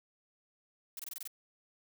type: noise bursts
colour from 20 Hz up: blue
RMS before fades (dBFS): -42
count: 7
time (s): 0.97-1.276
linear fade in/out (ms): 2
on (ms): 24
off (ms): 23
effects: none